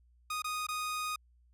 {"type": "tone with dropouts", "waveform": "sawtooth", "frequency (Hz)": 1241, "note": "D#6", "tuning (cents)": -5, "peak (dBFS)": -30, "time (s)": [0.3, 1.16], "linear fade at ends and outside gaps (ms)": 5, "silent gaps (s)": [[0.421, 0.443], [0.668, 0.686]], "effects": ["added 60 Hz sine -62 dBFS peak until 1.53 s", "resampled to 32000 Hz"]}